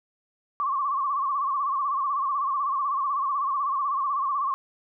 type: tone with vibrato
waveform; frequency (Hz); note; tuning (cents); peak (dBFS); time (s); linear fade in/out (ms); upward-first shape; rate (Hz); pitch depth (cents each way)
sine; 1112; C#6; +5; -23; 0.6-4.54; 0; sine; 16; 97
effects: none